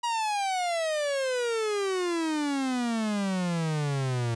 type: exponential sweep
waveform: 45% pulse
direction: down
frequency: 962 to 113.9 Hz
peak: -26 dBFS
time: 0.03-4.35 s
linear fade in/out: 10 ms
effects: resampled to 22050 Hz